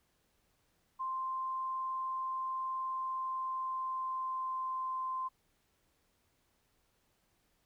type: tone with pitch glide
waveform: sine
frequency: 1046.5 to 1039.9 Hz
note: C6 to C6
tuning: 0 to -11 cents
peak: -34 dBFS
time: 0.99-5.29 s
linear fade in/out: 20 ms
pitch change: -11 cents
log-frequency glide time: 2.86-5 s
effects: pink hiss -75 dBFS RMS until 7.65 s